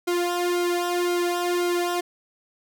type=tone with flanger; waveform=sawtooth; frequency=351.6 Hz; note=F4; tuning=12 cents sharp; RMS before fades=-24 dBFS; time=0.07-2.01 s; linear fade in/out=10 ms; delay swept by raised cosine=1.1 to 2.4 ms; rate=1.9 Hz; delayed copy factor=-0.85; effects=none